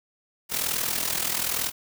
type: noise with amplitude modulation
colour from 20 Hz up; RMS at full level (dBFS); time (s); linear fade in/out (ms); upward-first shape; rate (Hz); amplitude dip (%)
white; -24; 0.49-1.72; 50; sine; 41; 70
effects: none